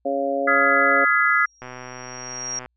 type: harmonic tone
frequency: 138.59 Hz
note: C#3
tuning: in tune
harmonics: 2 / 3 / 4 / 5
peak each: -28 / -30 / -23 / -26 dBFS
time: 0.05-1.05 s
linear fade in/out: 10 ms
type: chord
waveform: sine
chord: F half-diminished seventh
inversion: third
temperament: just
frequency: 1257.2 / 1396.9 / 1676.3 / 2012 Hz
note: Eb6 / F6 / Ab6 / Cb7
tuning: +18 / 0 / +16 / +32 cents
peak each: -21 dBFS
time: 0.47-1.46 s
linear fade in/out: 10 ms
type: tone with exponential growth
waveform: sine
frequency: 5630 Hz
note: F8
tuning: 13 cents sharp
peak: -24 dBFS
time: 1.25-2.59 s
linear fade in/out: 2 ms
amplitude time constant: 290 ms
type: click train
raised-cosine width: 0.5 ms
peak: -21 dBFS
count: 132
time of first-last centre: 1.62-2.66 s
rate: 126 Hz
effects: added 60 Hz sine -69 dBFS peak until 2.76 s